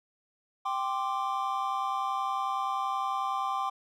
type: chord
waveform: triangle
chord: G suspended fourth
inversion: none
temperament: just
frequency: 784 / 1045.3 / 1176 Hz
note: G5 / C6 / D6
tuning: 0 / -2 / +2 cents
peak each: -31 dBFS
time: 0.65-3.7 s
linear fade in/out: 10 ms
effects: none